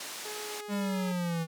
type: band-pass noise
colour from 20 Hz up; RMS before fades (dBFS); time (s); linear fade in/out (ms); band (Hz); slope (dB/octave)
white; -41; 0-0.61; 5; 280 to 7800; 12
type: tone with pitch glide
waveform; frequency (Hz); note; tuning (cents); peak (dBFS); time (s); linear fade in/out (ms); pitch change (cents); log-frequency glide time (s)
sawtooth; 422.7 to 416.4; G#4 to G#4; +31 to +5; -36; 0.25-1.12; 5; -26; 0.4-0.67
type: linear sweep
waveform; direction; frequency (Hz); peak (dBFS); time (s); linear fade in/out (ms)
square; down; 204.9 to 161.6; -30; 0.68-1.47; 50
effects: none